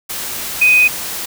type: tone in noise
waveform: sine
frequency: 2499 Hz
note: D#7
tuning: 7 cents sharp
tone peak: -7 dBFS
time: 0.61-0.88 s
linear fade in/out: 10 ms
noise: white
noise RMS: -24 dBFS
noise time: 0.09-1.26 s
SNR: +14 dB
effects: none